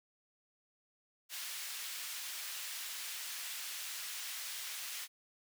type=high-pass noise; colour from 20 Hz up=pink; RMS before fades=-43 dBFS; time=1.29-5.08 s; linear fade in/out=50 ms; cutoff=2200 Hz; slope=12 dB/octave; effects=none